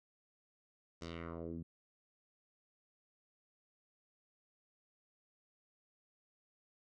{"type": "tone with low-pass filter sweep", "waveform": "10% pulse", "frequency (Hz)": 83.7, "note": "E2", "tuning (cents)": 27, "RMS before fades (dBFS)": -45, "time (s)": [1.01, 1.63], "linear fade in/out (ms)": 10, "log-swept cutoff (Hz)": [6500, 180], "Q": 2.1, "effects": []}